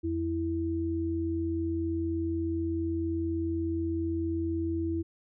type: tone pair together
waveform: sine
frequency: 85.45 / 329.6 Hz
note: F2 / E4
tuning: -37 / 0 cents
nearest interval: octave + major seventh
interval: 2337 cents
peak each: -33 / -29 dBFS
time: 0.03-5.03 s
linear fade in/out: 20 ms
effects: none